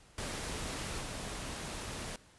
pink noise with level steps, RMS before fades -39 / -41 dBFS, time 0.18-2.16 s, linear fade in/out 2 ms, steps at 1 s, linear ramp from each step 10 ms, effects pink hiss -61 dBFS RMS until 2.38 s + resampled to 24000 Hz

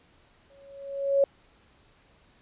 sine tone with exponential growth, 554.4 Hz, C#5, in tune, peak -16 dBFS, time 0.5-1.24 s, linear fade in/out 2 ms, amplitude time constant 160 ms, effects pink hiss -61 dBFS RMS until 2.41 s + resampled to 8000 Hz

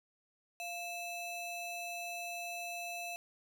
square ring-modulated tone, 1661.2 Hz, G#6, in tune, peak -37 dBFS, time 0.6-3.16 s, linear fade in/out 0 ms, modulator 966 Hz, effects none

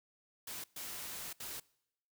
white noise bursts at uneven times, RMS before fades -44 dBFS, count 3, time 0.47-0.64 / 0.76-1.33 / 1.4-1.6 s, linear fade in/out 5 ms, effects noise-tail reverb RT60 0.8 s tail -24 dB re dry

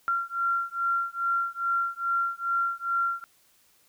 sine beating tone pair, 1374 / 1376.4 Hz, F6 / F6, -29 / -26 cents, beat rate 2.4 Hz, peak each -28 dBFS, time 0.08-3.24 s, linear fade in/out 0 ms, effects white hiss -63 dBFS RMS until 3.88 s

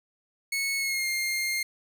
sawtooth tone with pitch glide, 2200 to 2119 Hz, C#7 to C7, -14 to +21 cents, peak -23 dBFS, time 0.52-1.63 s, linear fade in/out 5 ms, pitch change -65 cents, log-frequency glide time 0.77-1.08 s, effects none

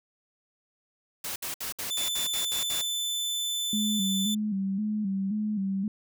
white noise bursts, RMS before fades -34 dBFS, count 9, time 1.24-2.816 s, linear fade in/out 5 ms, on 120 ms, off 62 ms
sawtooth tone, 3520 Hz, A7, in tune, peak -25 dBFS, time 1.9-4.35 s, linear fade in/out 10 ms
sine tone with vibrato, 203 Hz, G#3, 39 cents flat, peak -26 dBFS, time 3.73-5.88 s, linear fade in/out 2 ms, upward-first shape square, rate 1.9 Hz, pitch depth 79 cents each way
effects none

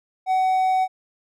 triangle tone, 751 Hz, F#5, 26 cents sharp, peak -15 dBFS, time 0.26-0.88 s, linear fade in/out 50 ms, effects none

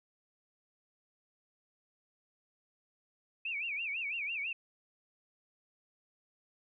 sine tone with vibrato, 2489 Hz, D#7, in tune, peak -34 dBFS, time 3.45-4.53 s, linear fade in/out 5 ms, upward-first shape sine, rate 6 Hz, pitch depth 200 cents each way, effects none

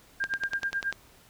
sine tone with tremolo, 1600 Hz, G6, 35 cents sharp, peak -25 dBFS, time 0.2-0.92 s, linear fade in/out 5 ms, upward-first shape sine, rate 9.2 Hz, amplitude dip 100%
click train, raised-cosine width 0.2 ms, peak -16 dBFS, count 8, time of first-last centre 0.24-0.926 s, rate 10.2 Hz
effects pink hiss -57 dBFS RMS until 1.29 s

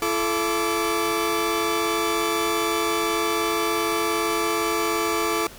sawtooth tone cluster, 338 / 435.4 / 1161 Hz, E4 / A4 / D6, +43 / -18 / -20 cents, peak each -22 dBFS, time 0.02-5.47 s, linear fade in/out 2 ms, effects pink hiss -43 dBFS RMS until 5.58 s

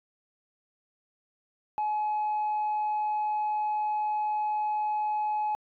sine tone, 848 Hz, G#5, 36 cents sharp, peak -24 dBFS, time 1.78-5.55 s, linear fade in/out 0 ms, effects tanh soft clip ceiling -24 dBFS

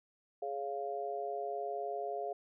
harmonic tone, 139.4 Hz, C#3, 10 cents sharp, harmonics 3 / 4 / 5, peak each -40 / -43 / -38 dBFS, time 0.42-2.33 s, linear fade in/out 5 ms, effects none

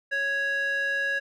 square tone with band-pass filter, 554.4 Hz, C#5, in tune, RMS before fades -27 dBFS, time 0.11-1.2 s, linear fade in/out 20 ms, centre 1900 Hz, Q 9.5, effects none

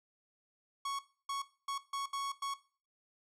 45% pulse tone bursts at uneven times, 1108.7 Hz, C#6, in tune, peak -35 dBFS, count 6, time 0.85-0.99 / 1.29-1.42 / 1.68-1.78 / 1.93-2.06 / 2.13-2.32 / 2.42-2.54 s, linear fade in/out 5 ms, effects noise-tail reverb RT60 0.4 s tail -17 dB re dry + low-pass 10000 Hz 12 dB/octave

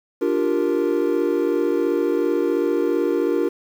triangle chord, G minor seventh, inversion second, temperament equal, 293.7 / 349.2 / 392 / 466.2 Hz, D4 / F4 / G4 / Bb4, 0 / 0 / 0 / 0 cents, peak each -22 / -20 / -23 / -21 dBFS, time 0.21-3.49 s, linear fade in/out 10 ms, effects 8-bit

